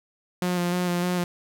sawtooth tone with vibrato, 177.4 Hz, F3, 27 cents sharp, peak -19 dBFS, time 0.42-1.24 s, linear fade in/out 2 ms, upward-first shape square, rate 3.3 Hz, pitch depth 19 cents each way, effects none

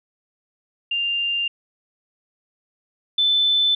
sine tone pair in turn, 2794 / 3520 Hz, F7 / A7, 0 / 0 cents, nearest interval major third, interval 400 cents, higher second, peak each -20 / -15 dBFS, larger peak second, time 0.91-1.48 / 3.18-3.75 s, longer neither, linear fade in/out 5 ms, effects none

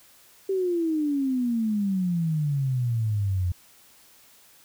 sine exponential sweep, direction down, 392 to 87.31 Hz, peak -22 dBFS, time 0.49-3.52 s, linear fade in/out 5 ms, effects white hiss -55 dBFS RMS until 4.64 s

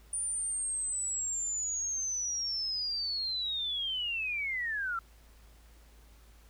sine linear sweep, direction down, 9397 to 1318.5 Hz, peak -31 dBFS, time 0.13-4.99 s, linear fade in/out 2 ms, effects added 55 Hz sine -55 dBFS peak until 6.49 s + pink hiss -63 dBFS RMS until 6.49 s

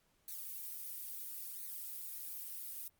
violet noise with flanger, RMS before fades -45 dBFS, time 0.28-2.88 s, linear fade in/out 2 ms, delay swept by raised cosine 0.47 to 5.07 ms, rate 0.74 Hz, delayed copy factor +0.85, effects pink hiss -75 dBFS RMS until 2.99 s + Opus 48 kbps

